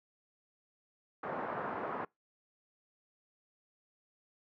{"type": "low-pass noise", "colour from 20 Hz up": "white", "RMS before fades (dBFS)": -38, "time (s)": [1.23, 2.05], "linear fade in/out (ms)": 5, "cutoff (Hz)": 1300, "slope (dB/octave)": 24, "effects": ["noise-tail reverb RT60 0.2 s tail -26 dB re dry", "high-pass 200 Hz 12 dB/octave"]}